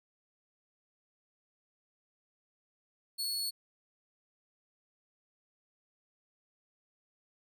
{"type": "tone", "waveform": "sawtooth", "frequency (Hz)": 4387, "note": "C#8", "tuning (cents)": -19, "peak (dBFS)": -30, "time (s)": [3.18, 3.51], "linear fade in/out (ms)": 20, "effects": []}